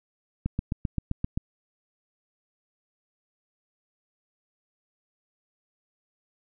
click train, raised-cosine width 5 ms, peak -14 dBFS, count 8, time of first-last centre 0.46-1.375 s, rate 7.65 Hz, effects none

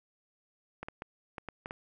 clicks, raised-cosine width 0.5 ms, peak -24 dBFS, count 7, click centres 0.83 / 0.885 / 1.021 / 1.382 / 1.487 / 1.659 / 1.709 s, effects none

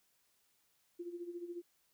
sine tone with tremolo, 347.4 Hz, F4, 9 cents flat, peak -39 dBFS, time 0.99-1.62 s, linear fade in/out 10 ms, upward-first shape sine, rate 14 Hz, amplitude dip 70%, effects white hiss -75 dBFS RMS until 1.93 s

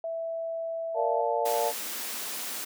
sine tone, 659.3 Hz, E5, in tune, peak -30 dBFS, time 0.04-1.21 s, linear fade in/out 2 ms
sine chord, Bb major seventh, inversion none, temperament just, 466.2 / 582.7 / 699.2 / 874.1 Hz, Bb4 / D5 / F5 / A5, 0 / -14 / +2 / -12 cents, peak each -30 dBFS, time 0.94-1.73 s, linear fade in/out 50 ms
white high-pass noise, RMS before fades -35 dBFS, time 1.45-2.65 s, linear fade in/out 10 ms, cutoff 190 Hz, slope 48 dB/octave
effects none

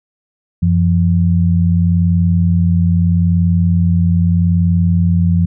sine tone pair together, 91 / 171.79 Hz, F#2 / F3, -28 / -28 cents, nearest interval major seventh, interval 1100 cents, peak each -12 dBFS, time 0.62-5.46 s, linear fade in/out 10 ms, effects none

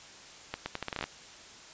accelerating click train, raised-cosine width 0.3 ms, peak -17 dBFS, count 11, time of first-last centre 0.54-1.04 s, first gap 120 ms, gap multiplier 0.78, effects white hiss -50 dBFS RMS until 1.73 s + resampled to 16000 Hz

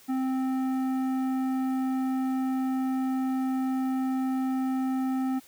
sine tone with tanh clipping, 261.6 Hz, C4, in tune, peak -27 dBFS, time 0.08-5.4 s, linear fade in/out 20 ms, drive 12 dB, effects white hiss -55 dBFS RMS until 5.47 s

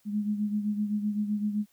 sine beating tone pair, 207.7 / 215.5 Hz, G#3 / A3, 0 / -36 cents, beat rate 7.8 Hz, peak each -27 / -34 dBFS, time 0.05-1.66 s, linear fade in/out 50 ms, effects white hiss -67 dBFS RMS until 1.72 s

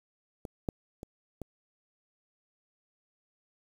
clicks, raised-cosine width 2 ms, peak -25 / -17 / -28 / -25 dBFS, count 4, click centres 0.452 / 0.688 / 1.031 / 1.417 s, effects 8-bit

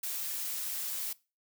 blue noise, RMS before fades -36 dBFS, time 0.03-1.13 s, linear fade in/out 5 ms, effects noise-tail reverb RT60 0.3 s tail -21 dB re dry

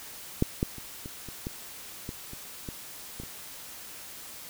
clicks, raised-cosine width 3 ms, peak -9 / -12 / -29 / -26 / -28 / -20 / -22 / -29 / -23 / -25 / -29 dBFS, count 11, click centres 0.424 / 0.629 / 0.783 / 1.059 / 1.287 / 1.469 / 2.091 / 2.334 / 2.688 / 3.2 / 3.235 s, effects white hiss -44 dBFS RMS until 4.49 s

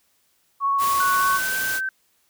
sine tone with vibrato, 1108.7 Hz, C#6, in tune, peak -18 dBFS, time 0.6-1.4 s, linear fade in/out 50 ms, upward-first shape triangle, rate 15 Hz, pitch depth 13 cents each way
white noise, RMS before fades -29 dBFS, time 0.78-1.81 s, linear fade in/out 50 ms
sine tone with pitch glide, 1480 to 1547.3 Hz, F#6 to G6, 0 to -23 cents, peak -23 dBFS, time 1-1.89 s, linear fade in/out 2 ms, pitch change +77 cents, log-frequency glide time 1.11-1.56 s
effects white hiss -65 dBFS RMS until 2.29 s

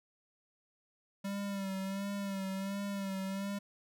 square tone with vibrato, 196.1 Hz, G3, 1 cent sharp, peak -36 dBFS, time 1.24-3.59 s, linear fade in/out 10 ms, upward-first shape sine, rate 1.4 Hz, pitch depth 43 cents each way, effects none

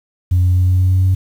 sine tone with pitch steps, 89.8 / 90.42 / 91.05 / 91.69 / 92.32 / 92.97 / 93.61 Hz, F2 / F#2 / F#2 / F#2 / F#2 / F#2 / F#2, +49 / -39 / -27 / -15 / -3 / +9 / +21 cents, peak -8 dBFS, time 0.31-1.15 s, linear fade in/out 10 ms, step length 120 ms, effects tanh soft clip ceiling -7 dBFS + 7-bit

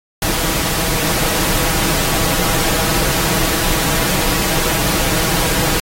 pink noise with comb filter, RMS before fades -17 dBFS, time 0.22-5.8 s, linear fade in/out 2 ms, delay 6.2 ms, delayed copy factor +0.5, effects AAC 48 kbps

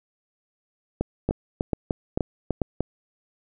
two click trains, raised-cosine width 2 ms, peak -10 / -9 dBFS, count 7 / 4, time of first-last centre 1.01-2.806 / 1.29-2.617 s, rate 3.34 / 2.26 Hz, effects none

